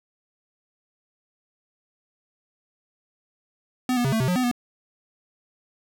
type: tone with pitch steps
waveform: square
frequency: 252.8 / 242.6 / 134.8 / 222.5 / 129.5 / 179.9 / 252.9 / 243.1 Hz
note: B3 / B3 / C#3 / A3 / C3 / F#3 / B3 / B3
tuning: +41 / -31 / -48 / +20 / -17 / -48 / +41 / -27 cents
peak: -21 dBFS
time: 3.89-4.514 s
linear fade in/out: 2 ms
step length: 78 ms
effects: 10-bit